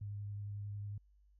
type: tone with vibrato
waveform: sine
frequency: 102.2 Hz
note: G#2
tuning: 27 cents flat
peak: -40 dBFS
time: 0.01-0.98 s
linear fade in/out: 5 ms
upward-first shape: sine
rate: 11 Hz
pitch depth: 13 cents each way
effects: added 50 Hz sine -64 dBFS peak until 1.39 s